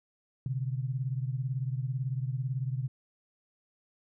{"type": "beating tone pair", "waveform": "sine", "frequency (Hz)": [126.2, 144.2], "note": ["B2", "D3"], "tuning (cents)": [38, -31], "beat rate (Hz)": 18, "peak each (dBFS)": [-31, -35], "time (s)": [0.46, 2.88], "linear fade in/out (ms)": 2, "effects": []}